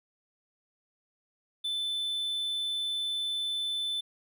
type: tone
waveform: triangle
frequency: 3520 Hz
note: A7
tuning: in tune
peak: -28 dBFS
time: 1.64-4.01 s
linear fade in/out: 10 ms
effects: none